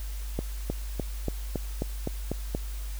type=accelerating click train; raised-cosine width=2 ms; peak=-15 dBFS; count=9; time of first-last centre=0.39-2.549 s; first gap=310 ms; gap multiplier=0.96; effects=added 50 Hz sine -32 dBFS peak until 2.99 s + white hiss -47 dBFS RMS until 2.99 s